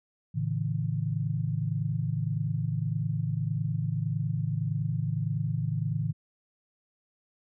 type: tone cluster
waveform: sine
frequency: 110.3 / 139.3 / 161 Hz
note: A2 / C#3 / E3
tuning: +5 / +9 / -41 cents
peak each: -31 dBFS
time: 0.34-6.13 s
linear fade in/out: 20 ms
effects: none